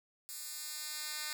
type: tone with high-pass filter sweep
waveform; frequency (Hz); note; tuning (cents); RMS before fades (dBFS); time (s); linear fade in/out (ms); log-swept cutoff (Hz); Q
10% pulse; 302.8; D#4; -47; -42; 0.29-1.33; 0; 7700 to 2700; 0.71
effects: none

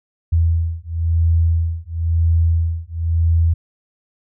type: beating tone pair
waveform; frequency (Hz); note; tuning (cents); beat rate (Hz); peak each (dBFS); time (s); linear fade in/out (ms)
sine; 82.41 / 83.39; E2 / E2; 0 / +21; 0.98; -17; 0.32-3.54; 10
effects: none

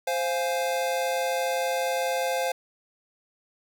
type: chord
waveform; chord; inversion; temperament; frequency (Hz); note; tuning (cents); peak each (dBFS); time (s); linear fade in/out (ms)
square; F minor; second; equal; 523.3 / 698.5 / 830.6; C5 / F5 / Ab5; 0 / 0 / 0; -28 / -30 / -33; 0.07-2.52; 5
effects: none

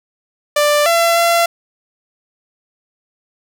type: tone with pitch steps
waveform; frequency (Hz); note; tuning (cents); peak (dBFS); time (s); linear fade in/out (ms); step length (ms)
sawtooth; 590 / 676 / 681; D5 / E5 / F5; +8 / +43 / -44; -7; 0.56-1.46; 5; 300
effects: none

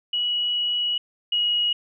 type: tone pair in turn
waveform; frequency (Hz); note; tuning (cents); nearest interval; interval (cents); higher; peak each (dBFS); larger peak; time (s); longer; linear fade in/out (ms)
sine; 2924 / 2899; F#7 / F#7; -21 / -36; unison; 15; first; -21 / -19; second; 0.13-0.98 / 1.32-1.73; first; 5
effects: none

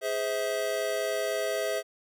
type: chord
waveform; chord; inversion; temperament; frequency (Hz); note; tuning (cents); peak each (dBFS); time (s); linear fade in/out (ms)
square; Ab augmented; none; just; 415.3 / 519.1 / 648.9; Ab4 / C5 / E5; 0 / -14 / -27; -34 / -34 / -31; 0.01-1.83; 50
effects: none

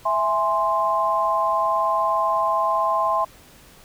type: chord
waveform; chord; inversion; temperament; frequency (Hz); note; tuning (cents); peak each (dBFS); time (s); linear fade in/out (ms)
sine; E augmented; none; equal; 659.3 / 830.6 / 1046.5; E5 / G#5 / B#5; 0 / 0 / 0; -24 / -25 / -20; 0.05-3.25; 10
effects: pink hiss -49 dBFS RMS until 3.84 s

